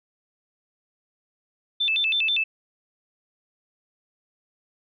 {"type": "tone with vibrato", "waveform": "sine", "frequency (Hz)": 3053, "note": "G7", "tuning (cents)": -46, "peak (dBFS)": -20, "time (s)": [1.8, 2.44], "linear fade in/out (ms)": 10, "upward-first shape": "square", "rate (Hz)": 6.2, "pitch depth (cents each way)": 260, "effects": []}